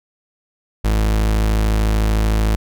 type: tone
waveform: 40% pulse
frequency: 53.5 Hz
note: A1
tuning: 48 cents flat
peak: -13 dBFS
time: 0.84-2.56 s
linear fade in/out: 10 ms
effects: none